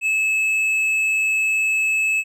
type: tone with tanh clipping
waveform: sine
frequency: 2599 Hz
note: E7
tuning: 25 cents flat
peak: -18 dBFS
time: 0.01-2.24 s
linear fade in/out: 50 ms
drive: 6 dB
effects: none